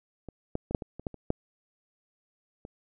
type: clicks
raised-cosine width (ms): 2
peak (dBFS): -27 / -16 / -22 / -10 / -23 / -27 / -18 / -30 / -12 / -28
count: 10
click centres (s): 0.287 / 0.554 / 0.71 / 0.748 / 0.822 / 0.996 / 1.068 / 1.143 / 1.304 / 2.651
effects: none